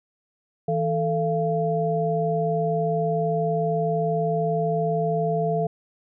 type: tone cluster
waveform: sine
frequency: 162.1 / 442.2 / 685 Hz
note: E3 / A4 / F5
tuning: -29 / +9 / -34 cents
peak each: -25 dBFS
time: 0.68-5.67 s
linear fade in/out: 5 ms
effects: none